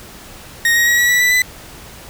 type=tone with pitch steps; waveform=40% pulse; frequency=1864.7 / 1886.4 / 1908.3 / 1930.5 / 1952.9 / 1975.6 / 1998.5 Hz; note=A#6 / A#6 / A#6 / B6 / B6 / B6 / B6; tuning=0 / +20 / +40 / -40 / -20 / 0 / +20 cents; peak=-10 dBFS; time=0.65-1.42 s; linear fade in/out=2 ms; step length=110 ms; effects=pink hiss -37 dBFS RMS until 2.09 s